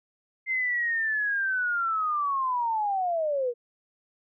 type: linear sweep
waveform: sine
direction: down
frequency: 2093 to 466.2 Hz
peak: -24 dBFS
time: 0.46-3.54 s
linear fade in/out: 50 ms
effects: none